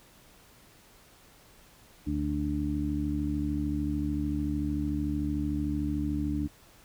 harmonic tone, 73.42 Hz, D2, in tune, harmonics 1 / 2 / 3 / 4, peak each -33 / -36 / -36 / -30 dBFS, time 2.06-6.48 s, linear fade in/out 20 ms, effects pink hiss -57 dBFS RMS until 6.84 s

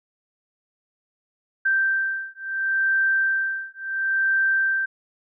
sine beating tone pair, 1566 / 1566.72 Hz, G6 / G6, -2 / -1 cents, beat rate 0.72 Hz, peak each -23 dBFS, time 1.65-4.86 s, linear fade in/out 10 ms, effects none

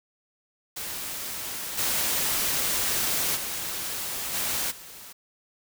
white noise with level steps, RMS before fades -34 / -26 / -32 / -28 / -44 dBFS, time 0.76-5.13 s, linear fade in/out 10 ms, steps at 1.77 / 3.35 / 4.33 / 4.7 s, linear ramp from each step 20 ms, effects none

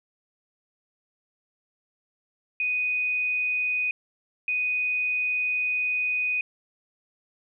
sine tone bursts at uneven times, 2489 Hz, D#7, in tune, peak -23 dBFS, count 2, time 2.6-3.91 / 4.48-6.41 s, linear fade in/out 2 ms, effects none

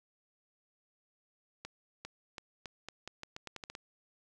accelerating click train, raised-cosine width 0.2 ms, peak -25 dBFS, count 13, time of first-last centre 1.65-3.751 s, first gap 400 ms, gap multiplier 0.83, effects none

